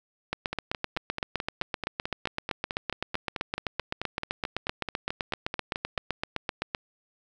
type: two click trains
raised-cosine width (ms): 0.3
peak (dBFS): -15 / -12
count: 26 / 51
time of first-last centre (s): 0.53-5.977 / 0.33-6.748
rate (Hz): 4.59 / 7.79
effects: none